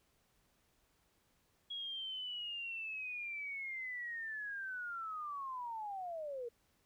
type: linear sweep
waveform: sine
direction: down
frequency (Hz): 3322 to 459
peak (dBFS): -40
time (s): 1.7-6.49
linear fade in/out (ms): 10
effects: pink hiss -75 dBFS RMS until 6.85 s